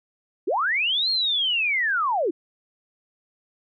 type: linear two-way sweep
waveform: sine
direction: up then down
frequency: 294.1 to 4300 to 294.1 Hz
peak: -20 dBFS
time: 0.47-2.31 s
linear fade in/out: 10 ms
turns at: 1.1 s
effects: none